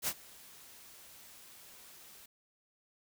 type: noise with ADSR envelope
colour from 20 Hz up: white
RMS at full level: -32 dBFS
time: 0.02-2.26 s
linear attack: 53 ms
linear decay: 60 ms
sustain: -23 dB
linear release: 6 ms
effects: none